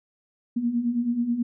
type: beating tone pair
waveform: sine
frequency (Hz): 231.4 / 240.7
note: A#3 / B3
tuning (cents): -13 / -44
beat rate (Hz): 9.3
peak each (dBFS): -29 / -23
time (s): 0.56-1.43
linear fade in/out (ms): 10
effects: none